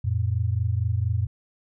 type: tone pair together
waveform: sine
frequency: 89.6 / 113.88 Hz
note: F2 / A#2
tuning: +45 / -40 cents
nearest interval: major third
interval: 415 cents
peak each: -24 dBFS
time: 0.04-1.27 s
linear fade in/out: 10 ms
effects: none